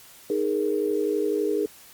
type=chord; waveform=sine; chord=D# suspended fourth; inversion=none; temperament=just; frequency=311.1 / 414.8 / 466.7 Hz; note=D#4 / G#4 / A#4; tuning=0 / -2 / +2 cents; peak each=-28 / -24 / -28 dBFS; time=0.3-1.66 s; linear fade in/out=2 ms; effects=white hiss -49 dBFS RMS until 1.93 s + Opus 48 kbps